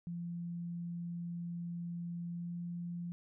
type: tone with pitch glide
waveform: sine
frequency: 171.9 to 173.1 Hz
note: F3 to F3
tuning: -27 to -15 cents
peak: -38 dBFS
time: 0.07-3.12 s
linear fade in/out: 0 ms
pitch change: +12 cents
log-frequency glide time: 2.3-2.56 s
effects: none